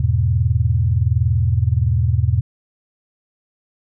sine chord, E major, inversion none, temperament equal, 82.41 / 103.83 / 123.47 Hz, E2 / G#2 / B2, 0 / 0 / 0 cents, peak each -18 dBFS, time 0-2.41 s, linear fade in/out 5 ms, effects none

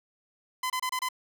sawtooth tone bursts, 1019 Hz, C6, 46 cents flat, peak -24 dBFS, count 5, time 0.63-1.088 s, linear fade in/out 5 ms, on 70 ms, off 27 ms, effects none

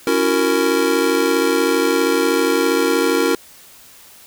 square chord, F# dominant seventh, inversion second, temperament just, 277.5 / 333 / 370 / 462.5 Hz, C#4 / E4 / F#4 / A#4, +2 / +18 / 0 / -14 cents, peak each -22 / -21 / -22 / -19 dBFS, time 0.07-3.35 s, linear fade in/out 2 ms, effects white hiss -44 dBFS RMS until 4.26 s

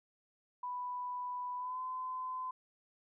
sine tone with pitch glide, 990 to 1022 Hz, B5 to C6, +4 to -41 cents, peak -37 dBFS, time 0.63-2.51 s, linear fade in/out 5 ms, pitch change +55 cents, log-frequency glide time 1.57-1.8 s, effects none

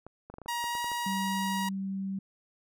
clicks, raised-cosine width 1 ms, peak -30 dBFS, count 10, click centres 0.066 / 0.3 / 0.34 / 0.384 / 0.417 / 0.46 / 0.641 / 0.752 / 0.844 / 0.917 s
sawtooth tone with pitch glide, 949 to 954.5 Hz, A#5 to A#5, +31 to +41 cents, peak -27 dBFS, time 0.48-1.69 s, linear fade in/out 5 ms, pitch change +10 cents, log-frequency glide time 0.7-0.75 s
sine tone, 193.6 Hz, G3, 21 cents flat, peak -31 dBFS, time 1.06-2.19 s, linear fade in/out 5 ms
effects none

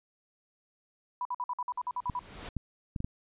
sine tone bursts, 987.8 Hz, B5, in tune, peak -30 dBFS, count 11, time 1.21-2.192 s, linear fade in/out 2 ms, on 42 ms, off 52 ms
pink noise with exponential growth, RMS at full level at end -40 dBFS, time 1.7-2.49 s, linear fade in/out 2 ms, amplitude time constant 170 ms
clicks, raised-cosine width 5 ms, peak -21 dBFS, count 5, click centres 2.098 / 2.567 / 2.962 / 3.004 / 3.045 s
effects resampled to 8000 Hz

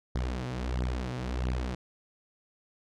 sawtooth beating tone pair, 61.74 / 63.24 Hz, B1 / B1, 0 / +42 cents, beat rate 1.5 Hz, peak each -29 dBFS, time 0.15-1.75 s, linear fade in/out 5 ms, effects low-pass 6000 Hz 12 dB/octave

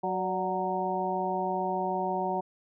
harmonic tone with a mistuned harmonic, 185.3 Hz, F#3, 3 cents sharp, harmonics 1 / 2 / 3 / 4 / 5, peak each -36 / -34 / -36 / -31 / -33 dBFS, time 0.03-2.41 s, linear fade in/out 10 ms, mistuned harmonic 3, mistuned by +70 cents, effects none

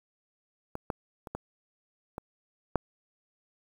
clicks, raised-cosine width 1 ms, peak -21 / -16 / -27 / -20 / -22 / -10 dBFS, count 6, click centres 0.754 / 0.902 / 1.272 / 1.35 / 2.181 / 2.757 s, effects 8-bit

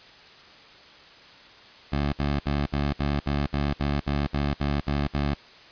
15% pulse tone bursts, 71.7 Hz, D2, 41 cents flat, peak -17 dBFS, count 13, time 1.92-5.346 s, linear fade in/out 10 ms, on 210 ms, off 58 ms, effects white hiss -49 dBFS RMS until 5.71 s + resampled to 11025 Hz

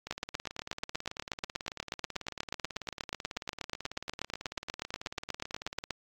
two click trains, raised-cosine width 0.2 ms, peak -22 / -15 dBFS, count 106 / 49, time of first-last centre 0.07-5.839 / 0.11-5.907 s, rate 18.2 / 8.28 Hz, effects AAC 48 kbps

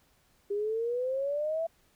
sine exponential sweep, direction up, 400 to 669 Hz, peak -28 dBFS, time 0.5-1.67 s, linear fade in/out 10 ms, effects pink hiss -67 dBFS RMS until 1.95 s

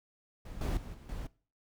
brown noise with level steps, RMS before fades -44 / -32 / -44 / -50 / -40 dBFS, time 0.45-1.27 s, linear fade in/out 5 ms, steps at 0.61 / 0.77 / 0.94 / 1.09 s, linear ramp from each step 2 ms, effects noise-tail reverb RT60 0.4 s tail -21 dB re dry

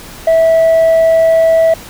sine tone, 653 Hz, E5, 17 cents flat, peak -3 dBFS, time 0.27-1.74 s, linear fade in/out 5 ms, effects tanh soft clip ceiling -5 dBFS + pink hiss -32 dBFS RMS until 1.89 s

